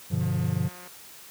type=chord; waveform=triangle; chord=G dominant seventh; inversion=none; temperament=equal; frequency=98 / 123.47 / 146.83 / 174.61 Hz; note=G2 / B2 / D3 / F3; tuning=0 / 0 / 0 / 0 cents; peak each=-27 dBFS; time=0.1-0.69 s; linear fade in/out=20 ms
type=click train; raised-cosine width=0.5 ms; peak=-32 dBFS; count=120; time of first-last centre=0.21-0.875 s; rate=179 Hz
effects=white hiss -47 dBFS RMS until 1.3 s + high-pass 60 Hz 12 dB/octave